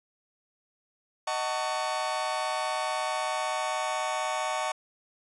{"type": "chord", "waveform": "40% pulse", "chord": "D# half-diminished seventh", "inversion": "none", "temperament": "just", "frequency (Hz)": [622.3, 746.7, 896, 1120.1], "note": ["D#5", "F#5", "A5", "C#6"], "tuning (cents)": [0, 16, 31, 18], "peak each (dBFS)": -33, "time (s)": [1.27, 4.72], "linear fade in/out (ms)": 5, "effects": ["resampled to 24000 Hz"]}